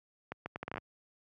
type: accelerating click train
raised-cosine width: 0.5 ms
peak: -23 dBFS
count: 10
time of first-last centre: 0.32-0.781 s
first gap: 140 ms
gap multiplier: 0.71
effects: high-pass 80 Hz 12 dB/octave